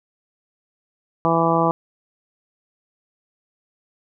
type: harmonic tone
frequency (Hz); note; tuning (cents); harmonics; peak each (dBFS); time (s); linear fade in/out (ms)
165.9; E3; +11; 1 / 2 / 3 / 4 / 5 / 6 / 7; -23 / -23 / -23 / -23 / -23 / -23 / -23; 1.25-1.71; 0
effects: none